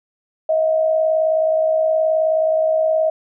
sine tone pair together, 635 / 694 Hz, D#5 / F5, +35 / -11 cents, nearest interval major second, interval 154 cents, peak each -14 / -25 dBFS, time 0.49-3.1 s, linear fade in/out 5 ms, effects none

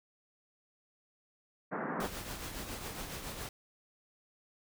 pink band-pass noise, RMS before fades -37 dBFS, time 1.71-2.08 s, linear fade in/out 20 ms, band 160 to 1800 Hz, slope 48 dB/octave
pink noise with tremolo, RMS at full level -40 dBFS, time 2-3.49 s, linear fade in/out 2 ms, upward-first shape triangle, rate 7.2 Hz, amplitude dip 50%
effects none

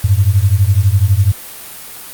sine beating tone pair, 92.5 / 104.5 Hz, F#2 / G#2, 0 / +11 cents, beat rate 12 Hz, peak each -11 dBFS, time 0.04-1.32 s, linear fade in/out 5 ms, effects white hiss -31 dBFS RMS until 2.13 s + Opus 32 kbps

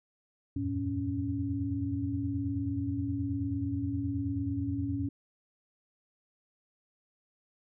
sine tone cluster, 83.4 / 92.8 / 111.7 / 278.6 Hz, E2 / F#2 / A2 / C#4, +21 / +6 / +27 / +9 cents, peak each -40 / -37 / -36 / -32 dBFS, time 0.56-5.09 s, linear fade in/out 5 ms, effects none

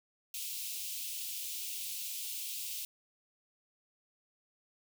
white high-pass noise, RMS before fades -40 dBFS, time 0.34-2.85 s, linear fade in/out 2 ms, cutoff 2500 Hz, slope 48 dB/octave, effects none

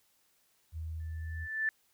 sine tone, 80.2 Hz, E2, 47 cents flat, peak -36 dBFS, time 0.72-1.48 s, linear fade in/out 50 ms
sine tone with exponential growth, 1760 Hz, A6, in tune, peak -26 dBFS, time 1-1.69 s, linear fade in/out 1 ms, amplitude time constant 150 ms
effects white hiss -71 dBFS RMS until 1.93 s

